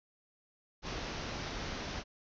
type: low-pass noise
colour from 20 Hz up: pink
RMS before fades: -40 dBFS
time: 0.82-2.04 s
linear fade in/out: 50 ms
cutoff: 6200 Hz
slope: 96 dB/octave
effects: none